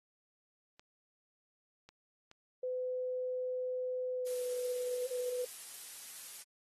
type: clicks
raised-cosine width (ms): 0.2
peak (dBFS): -37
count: 3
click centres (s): 0.795 / 1.89 / 2.314
type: tone with pitch glide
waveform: sine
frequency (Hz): 506 to 496.7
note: B4 to B4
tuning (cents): +42 to +10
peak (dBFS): -34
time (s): 2.63-5.45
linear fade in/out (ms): 5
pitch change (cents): -32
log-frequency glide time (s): 4.14-4.43
type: noise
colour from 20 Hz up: blue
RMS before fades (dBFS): -46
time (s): 4.26-6.43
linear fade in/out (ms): 10
effects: AAC 32 kbps